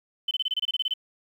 sine tone bursts, 3050 Hz, G7, 48 cents flat, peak -23 dBFS, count 12, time 0.28-0.938 s, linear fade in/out 5 ms, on 31 ms, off 26 ms, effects 9-bit

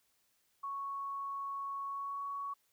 sine tone with pitch glide, 1108.7 to 1119.6 Hz, C#6 to C#6, 0 to +17 cents, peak -37 dBFS, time 0.63-2.54 s, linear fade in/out 10 ms, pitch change +17 cents, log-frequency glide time 1.86-2.23 s, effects white hiss -75 dBFS RMS until 2.72 s

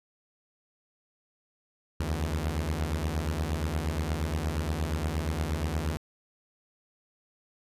sawtooth beating tone pair, 73.42 / 81.92 Hz, D2 / E2, 0 / -10 cents, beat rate 8.5 Hz, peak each -27 dBFS, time 2-5.97 s, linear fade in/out 0 ms, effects resampled to 32000 Hz

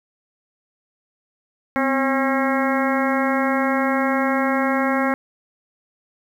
harmonic tone with a mistuned harmonic, 270.6 Hz, C#4, 42 cents flat, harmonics 1 / 2 / 3 / 4 / 5 / 6 / 7 / 8, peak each -21 / -24 / -26 / -27 / -28 / -29 / -29 / -30 dBFS, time 1.76-5.14 s, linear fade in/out 0 ms, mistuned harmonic 1, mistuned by -71 cents, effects 8-bit

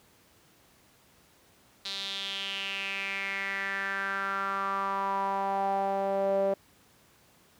sawtooth tone with band-pass filter sweep, 196 Hz, G3, in tune, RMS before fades -31 dBFS, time 1.85-6.54 s, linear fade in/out 5 ms, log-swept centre 4000 to 550 Hz, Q 5.2, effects pink hiss -61 dBFS RMS until 7.59 s + high-pass 80 Hz 12 dB/octave

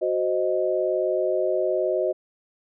sine chord, C diminished, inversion second, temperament equal, 370 / 523.3 / 622.3 Hz, Gb4 / C5 / Eb5, 0 / 0 / 0 cents, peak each -25 / -26 / -24 dBFS, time 0.01-2.13 s, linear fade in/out 20 ms, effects none

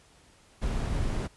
brown noise, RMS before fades -29 dBFS, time 0.61-1.28 s, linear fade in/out 20 ms, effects pink hiss -59 dBFS RMS until 1.36 s + resampled to 24000 Hz

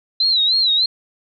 sine tone with vibrato, 3998 Hz, B7, 20 cents sharp, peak -13 dBFS, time 0.2-0.86 s, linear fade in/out 5 ms, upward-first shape sine, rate 3.3 Hz, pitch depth 120 cents each way, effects none

